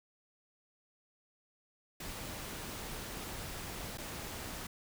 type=noise with dropouts; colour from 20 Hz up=pink; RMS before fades=-43 dBFS; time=2-4.67 s; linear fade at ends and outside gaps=5 ms; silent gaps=3.975-3.982 s; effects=none